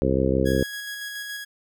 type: harmonic tone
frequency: 66.1 Hz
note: C2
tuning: 18 cents sharp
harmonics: 1 / 2 / 3 / 4 / 5 / 6 / 7 / 8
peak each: -27 / -27 / -27 / -27 / -27 / -27 / -27 / -27 dBFS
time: 0.02-0.63 s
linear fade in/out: 0 ms
type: tone with tremolo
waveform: sawtooth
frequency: 1661.2 Hz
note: G#6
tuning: in tune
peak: -27 dBFS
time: 0.45-1.45 s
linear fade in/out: 20 ms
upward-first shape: square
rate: 7.1 Hz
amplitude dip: 25%
effects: none